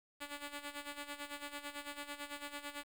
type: tone with tremolo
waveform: 5% pulse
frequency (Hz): 288.9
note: D4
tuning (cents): -28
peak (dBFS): -30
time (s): 0.2-2.84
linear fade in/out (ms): 20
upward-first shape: sine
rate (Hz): 9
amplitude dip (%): 75
effects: 10-bit